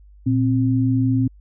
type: tone pair together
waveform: sine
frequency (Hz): 117.11 / 262.9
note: A#2 / C4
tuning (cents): +8 / +8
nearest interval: octave + major second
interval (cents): 1400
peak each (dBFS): -18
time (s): 0.26-1.28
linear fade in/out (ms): 10
effects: added 50 Hz sine -44 dBFS peak until 1.4 s